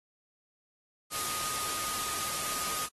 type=tone in noise; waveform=sine; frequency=1238 Hz; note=D#6; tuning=9 cents flat; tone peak=-39 dBFS; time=1.1-2.89 s; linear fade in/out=50 ms; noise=white; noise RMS=-34 dBFS; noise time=1.1-2.89 s; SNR=-8 dB; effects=AAC 32 kbps